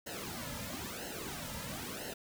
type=noise with flanger; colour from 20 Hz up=pink; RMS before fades=-42 dBFS; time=0.06-2.14 s; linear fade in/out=10 ms; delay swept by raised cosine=0.84 to 2.74 ms; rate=1 Hz; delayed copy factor=-0.85; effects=none